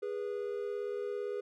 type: tone pair together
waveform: triangle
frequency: 410.8 / 488.5 Hz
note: G#4 / B4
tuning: -19 / -19 cents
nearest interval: minor third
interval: 300 cents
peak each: -34 / -37 dBFS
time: 0.02-1.41 s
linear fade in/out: 10 ms
effects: none